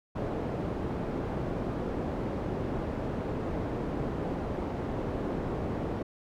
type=low-pass noise; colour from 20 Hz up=white; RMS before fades=-33 dBFS; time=0.15-6.03 s; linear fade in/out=10 ms; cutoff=450 Hz; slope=12 dB/octave; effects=none